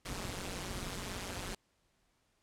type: noise with amplitude modulation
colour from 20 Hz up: pink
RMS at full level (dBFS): -37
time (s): 0.05-1.55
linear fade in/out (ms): 5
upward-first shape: sine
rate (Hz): 184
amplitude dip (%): 90
effects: pink hiss -75 dBFS RMS until 2.42 s + low-pass 10000 Hz 12 dB/octave